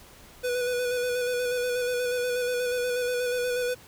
square tone with vibrato, 493.3 Hz, B4, 2 cents flat, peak -26 dBFS, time 0.43-3.75 s, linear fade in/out 20 ms, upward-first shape square, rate 8.3 Hz, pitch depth 20 cents each way, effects pink hiss -51 dBFS RMS until 3.87 s

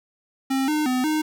square tone with pitch steps, 267.3 / 304.2 / 253.8 / 308.7 Hz, C4 / D#4 / B3 / D#4, +37 / -39 / +47 / -14 cents, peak -21 dBFS, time 0.5-1.22 s, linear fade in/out 10 ms, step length 180 ms, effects 8-bit

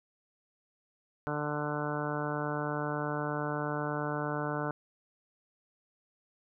harmonic tone, 148.4 Hz, D3, 18 cents sharp, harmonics 1 / 2 / 3 / 4 / 5 / 6 / 7 / 8 / 9 / 10, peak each -37 / -38 / -39 / -39 / -42 / -42 / -42 / -45 / -42 / -41 dBFS, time 1.27-4.71 s, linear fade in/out 0 ms, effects none

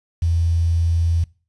sine tone with quantisation, 83.8 Hz, E2, 29 cents sharp, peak -15 dBFS, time 0.22-1.24 s, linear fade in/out 5 ms, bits 7, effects noise-tail reverb RT60 0.4 s tail -24 dB re dry + resampled to 24000 Hz

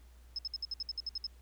sine tone bursts, 5180 Hz, E8, 31 cents flat, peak -34 dBFS, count 11, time 0.36-1.267 s, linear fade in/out 2 ms, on 27 ms, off 61 ms, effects added 60 Hz sine -54 dBFS peak until 1.41 s + pink hiss -67 dBFS RMS until 1.41 s

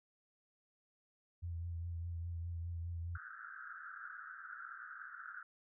sine tone with vibrato, 85 Hz, F2, 46 cents flat, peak -39 dBFS, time 1.42-3.18 s, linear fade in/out 20 ms, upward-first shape triangle, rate 4.9 Hz, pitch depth 38 cents each way
white band-pass noise, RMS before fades -50 dBFS, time 3.15-5.43 s, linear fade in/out 5 ms, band 1300 to 1600 Hz, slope 96 dB/octave
effects none

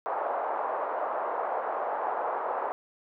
pink band-pass noise, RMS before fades -31 dBFS, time 0.06-2.72 s, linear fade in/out 0 ms, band 570 to 1100 Hz, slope 24 dB/octave, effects none

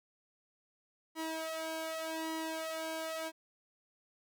sawtooth tone with flanger, 321.2 Hz, E4, 45 cents flat, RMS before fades -39 dBFS, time 1.15-3.32 s, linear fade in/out 50 ms, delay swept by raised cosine 1 to 1.83 ms, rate 0.85 Hz, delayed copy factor +0.95, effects none

